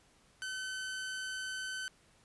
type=tone; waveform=sawtooth; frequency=1524 Hz; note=G6; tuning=49 cents flat; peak=-34 dBFS; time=0.42-1.88 s; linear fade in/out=0 ms; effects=pink hiss -66 dBFS RMS until 2.24 s + resampled to 24000 Hz